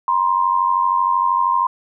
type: tone pair together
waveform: sine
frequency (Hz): 953.6 / 1046.5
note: A#5 / C6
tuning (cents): +39 / 0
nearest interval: major second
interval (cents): 161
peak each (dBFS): -18 / -16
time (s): 0.08-1.67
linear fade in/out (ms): 2
effects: none